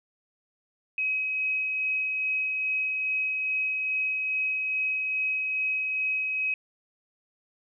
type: tone with tremolo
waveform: sine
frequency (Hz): 2541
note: D#7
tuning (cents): +36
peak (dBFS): -24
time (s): 0.98-6.54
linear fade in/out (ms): 2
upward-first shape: sine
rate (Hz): 2.4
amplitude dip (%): 25
effects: none